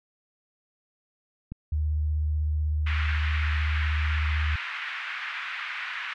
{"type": "click", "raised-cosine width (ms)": 5, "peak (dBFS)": -23, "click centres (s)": 1.52}
{"type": "tone with vibrato", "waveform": "sine", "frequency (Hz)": 76.1, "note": "D#2", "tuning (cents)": -38, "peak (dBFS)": -23, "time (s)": [1.72, 4.56], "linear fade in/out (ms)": 5, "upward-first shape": "triangle", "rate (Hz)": 16, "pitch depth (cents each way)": 26}
{"type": "band-pass noise", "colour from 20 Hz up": "white", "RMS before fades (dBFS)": -34, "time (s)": [2.86, 6.14], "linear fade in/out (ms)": 10, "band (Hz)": [1300, 2400], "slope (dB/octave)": 24}
{"effects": []}